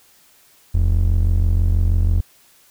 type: ring-modulated tone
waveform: triangle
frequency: 61.74 Hz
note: B1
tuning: in tune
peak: -8 dBFS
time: 0.74-2.21 s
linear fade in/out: 10 ms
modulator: 23.1 Hz
effects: white hiss -53 dBFS RMS until 2.7 s